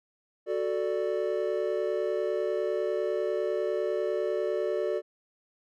triangle chord, D major, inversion first, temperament equal, 370 / 440 / 587.3 Hz, F#4 / A4 / D5, 0 / 0 / 0 cents, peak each -29 dBFS, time 0.46-5.02 s, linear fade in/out 50 ms, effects none

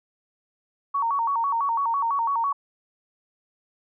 sine tone with vibrato, 1016 Hz, B5, 49 cents sharp, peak -21 dBFS, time 0.94-2.53 s, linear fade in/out 10 ms, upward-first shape square, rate 6 Hz, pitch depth 170 cents each way, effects none

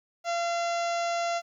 harmonic tone, 685 Hz, F5, 34 cents flat, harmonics 1 / 2 / 3 / 4 / 5 / 6 / 7 / 8 / 9 / 10, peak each -27 / -35 / -39 / -41 / -45 / -45 / -46 / -47 / -45 / -46 dBFS, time 0.24-1.42 s, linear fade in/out 50 ms, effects 11-bit

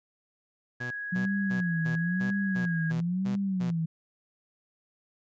sawtooth tone bursts, 123.47 Hz, B2, in tune, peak -32 dBFS, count 9, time 0.8-3.71 s, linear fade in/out 10 ms, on 110 ms, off 240 ms
sine tone with pitch glide, 1661.2 to 1639.3 Hz, G#6 to G#6, 0 to -23 cents, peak -33 dBFS, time 0.8-2.92 s, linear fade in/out 10 ms, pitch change -23 cents, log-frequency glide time 2.45-2.76 s
sine tone with vibrato, 179.2 Hz, F3, 45 cents sharp, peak -26 dBFS, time 1.12-3.86 s, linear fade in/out 10 ms, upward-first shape sine, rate 1 Hz, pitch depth 180 cents each way
effects resampled to 16000 Hz

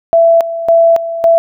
sine tone with tremolo, 667 Hz, E5, 20 cents sharp, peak -4 dBFS, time 0.13-1.38 s, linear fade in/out 0 ms, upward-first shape square, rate 1.8 Hz, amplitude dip 75%, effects none

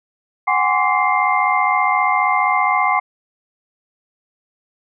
sine tone cluster, 740 / 815 / 1044 / 1148 / 2101 Hz, F#5 / G#5 / C6 / D6 / C7, 0 / -33 / -4 / -40 / +7 cents, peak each -20 dBFS, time 0.47-3 s, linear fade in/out 10 ms, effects none

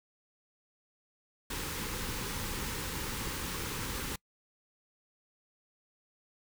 pink band-stop noise, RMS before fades -37 dBFS, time 1.5-4.16 s, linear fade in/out 5 ms, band 550 to 800 Hz, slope 96 dB/octave, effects noise-tail reverb RT60 0.1 s tail -26 dB re dry

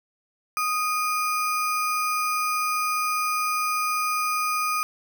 sine tone with sample-and-hold, 1244.5 Hz, D#6, in tune, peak -22 dBFS, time 0.57-4.83 s, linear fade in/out 0 ms, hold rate 3675 Hz, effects none

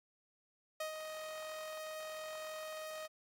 sawtooth tone with ADSR envelope, 625 Hz, D#5, 8 cents sharp, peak -33 dBFS, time 0.8-3.08 s, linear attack 5 ms, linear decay 110 ms, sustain -6 dB, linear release 26 ms, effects AAC 64 kbps

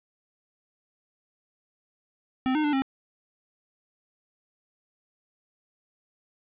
square tone with pitch steps, 259.3 / 305.8 / 295.4 / 268.4 Hz, C4 / D#4 / D4 / C4, -15 / -30 / +10 / +44 cents, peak -23 dBFS, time 2.46-2.82 s, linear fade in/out 0 ms, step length 90 ms, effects resampled to 8000 Hz + 10-bit

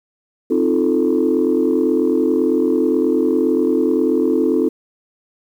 sine chord, F dominant seventh, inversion second, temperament equal, 261.6 / 311.1 / 349.2 / 440 Hz, C4 / Eb4 / F4 / A4, 0 / 0 / 0 / 0 cents, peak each -18 dBFS, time 0.5-4.69 s, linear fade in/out 10 ms, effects tanh soft clip ceiling -6 dBFS + 8-bit

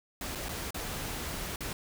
pink noise with dropouts, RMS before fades -37 dBFS, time 0.21-1.73 s, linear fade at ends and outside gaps 2 ms, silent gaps 0.351-0.355 / 0.486-0.491 / 0.707-0.744 / 1.56-1.606 s, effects none

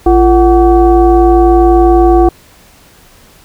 sine tone with frequency modulation, 345 Hz, F4, 21 cents flat, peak -3 dBFS, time 0.06-2.29 s, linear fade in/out 5 ms, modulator 399 Hz, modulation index 1, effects pink hiss -42 dBFS RMS until 3.44 s

